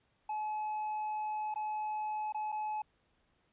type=tone with dropouts; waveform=triangle; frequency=854 Hz; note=G#5; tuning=48 cents sharp; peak=-32 dBFS; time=0.29-2.82 s; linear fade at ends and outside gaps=5 ms; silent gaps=1.542-1.558 / 2.324-2.345 / 2.52-2.524 s; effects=pink hiss -74 dBFS RMS until 3.52 s + resampled to 8000 Hz